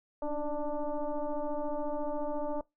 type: tone with frequency modulation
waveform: sine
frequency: 300.1 Hz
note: D4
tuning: 38 cents sharp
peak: -30 dBFS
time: 0.22-2.61 s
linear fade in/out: 2 ms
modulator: 293 Hz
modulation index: 1.9
effects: noise-tail reverb RT60 0.2 s tail -23 dB re dry